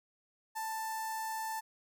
sawtooth tone with notch filter, 885 Hz, A5, 10 cents sharp, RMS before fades -38 dBFS, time 0.55-1.61 s, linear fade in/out 20 ms, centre 3100 Hz, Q 0.68, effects none

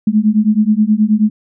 sine beating tone pair, 208.8 / 218.2 Hz, G#3 / A3, +10 / -14 cents, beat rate 9.4 Hz, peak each -12 dBFS, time 0.07-1.3 s, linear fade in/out 5 ms, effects none

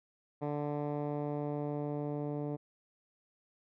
10% pulse tone with low-pass filter sweep, 146.83 Hz, D3, in tune, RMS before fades -36 dBFS, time 0.41-2.57 s, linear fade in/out 20 ms, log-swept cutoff 880 to 470 Hz, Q 0.77, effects none

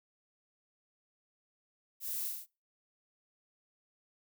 violet noise with echo, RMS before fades -40 dBFS, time 2-2.31 s, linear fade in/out 50 ms, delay 39 ms, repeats 4, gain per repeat -2 dB, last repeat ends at 2.466 s, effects noise-tail reverb RT60 0.3 s tail -24 dB re dry

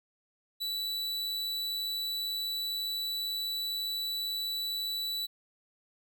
45% pulse tone, 3951 Hz, B7, in tune, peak -32 dBFS, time 0.6-5.27 s, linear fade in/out 20 ms, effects none

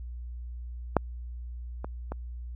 clicks, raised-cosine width 1 ms, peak -6 / -21 / -20 dBFS, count 3, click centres 0.967 / 1.845 / 2.12 s, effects added 60 Hz sine -36 dBFS peak until 2.55 s

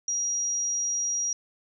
sine tone, 5730 Hz, F8, 44 cents sharp, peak -25 dBFS, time 0.08-1.33 s, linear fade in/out 2 ms, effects none

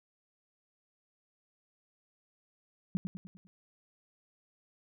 sine tone with echo, 185 Hz, F#3, in tune, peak -26 dBFS, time 2.95-2.97 s, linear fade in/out 0 ms, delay 100 ms, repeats 5, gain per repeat -6 dB, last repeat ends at 3.47 s, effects none

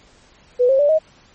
sine tone with pitch steps, 493.9 / 535.5 / 580.6 / 629.5 Hz, B4 / C5 / D5 / D#5, 0 / +40 / -20 / +20 cents, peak -11 dBFS, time 0.59-0.99 s, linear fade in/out 20 ms, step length 100 ms, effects pink hiss -51 dBFS RMS until 1.34 s + MP3 32 kbps

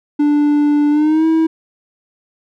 triangle tone with pitch glide, 293.7 to 322.1 Hz, D4 to E4, 0 to -40 cents, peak -8 dBFS, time 0.19-1.47 s, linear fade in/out 10 ms, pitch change +160 cents, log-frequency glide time 0.9-1.26 s, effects none

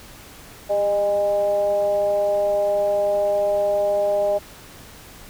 sine tone with frequency modulation, 610 Hz, D#5, 34 cents flat, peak -17 dBFS, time 0.69-4.39 s, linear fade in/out 20 ms, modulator 208 Hz, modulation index 0.52, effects pink hiss -43 dBFS RMS until 5.29 s

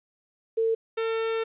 sine / 45% pulse tone pair in turn, 450.3 / 450.3 Hz, A4 / A4, +40 / +40 cents, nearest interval unison, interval 0 cents, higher neither, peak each -21 / -25 dBFS, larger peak first, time 0.57-0.75 / 0.97-1.44 s, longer second, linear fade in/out 10 ms, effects resampled to 8000 Hz + 10-bit

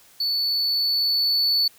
triangle tone with level ramp, 4462 Hz, C#8, 11 cents sharp, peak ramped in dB -20 to -16 dBFS, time 0.2-1.68 s, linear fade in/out 5 ms, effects white hiss -53 dBFS RMS until 1.78 s

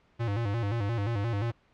square tone with vibrato, 108.7 Hz, A2, 21 cents flat, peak -28 dBFS, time 0.19-1.52 s, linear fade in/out 20 ms, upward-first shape square, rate 5.7 Hz, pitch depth 130 cents each way, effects pink hiss -65 dBFS RMS until 1.73 s + low-pass 3000 Hz 12 dB/octave

